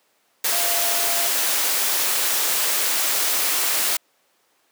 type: tone in noise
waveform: sine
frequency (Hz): 687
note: F5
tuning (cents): -29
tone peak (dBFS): -29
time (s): 0.52-1.28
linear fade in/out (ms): 5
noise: white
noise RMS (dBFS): -21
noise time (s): 0.44-3.97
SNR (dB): -11
effects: pink hiss -63 dBFS RMS until 4.71 s + high-pass 400 Hz 12 dB/octave